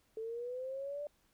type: linear sweep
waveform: sine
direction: up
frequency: 437.4 to 592 Hz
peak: -38 dBFS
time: 0.17-1.07 s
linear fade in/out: 2 ms
effects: pink hiss -73 dBFS RMS until 1.33 s